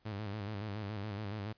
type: tone with vibrato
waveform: sawtooth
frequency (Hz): 103.83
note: G#2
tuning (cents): 0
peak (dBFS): -34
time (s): 0.05-1.53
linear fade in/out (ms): 10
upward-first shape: square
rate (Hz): 7.1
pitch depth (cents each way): 72
effects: pink hiss -72 dBFS RMS until 1.57 s + resampled to 11025 Hz